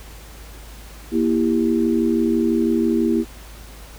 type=chord; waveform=sine; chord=E diminished; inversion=second; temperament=just; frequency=237.3 / 329.6 / 395.6 Hz; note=Bb3 / E4 / G4; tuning=+31 / 0 / +16 cents; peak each=-19 / -19 / -23 dBFS; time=1.11-3.25 s; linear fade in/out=50 ms; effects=added 53 Hz sine -38 dBFS peak until 3.98 s + pink hiss -43 dBFS RMS until 3.98 s